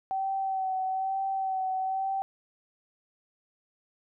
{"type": "tone with vibrato", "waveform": "sine", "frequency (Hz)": 765, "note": "G5", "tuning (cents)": -42, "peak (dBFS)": -27, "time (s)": [0.11, 2.22], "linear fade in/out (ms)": 0, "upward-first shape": "sine", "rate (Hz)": 1.1, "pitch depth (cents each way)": 24, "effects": []}